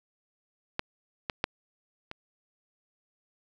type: clicks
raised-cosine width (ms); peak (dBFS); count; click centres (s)
0.3; -12 / -14 / -9 / -22; 4; 0.794 / 1.298 / 1.441 / 2.114
effects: none